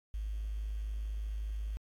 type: tone with quantisation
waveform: sine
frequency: 52.4 Hz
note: G#1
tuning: 16 cents sharp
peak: -34 dBFS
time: 0.14-1.77 s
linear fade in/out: 0 ms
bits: 10
effects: AAC 64 kbps